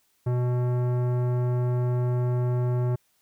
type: tone with tanh clipping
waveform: sine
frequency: 123.47 Hz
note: B2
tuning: in tune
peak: -24 dBFS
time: 0.26-2.96 s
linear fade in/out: 10 ms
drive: 16 dB
effects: white hiss -68 dBFS RMS until 3.21 s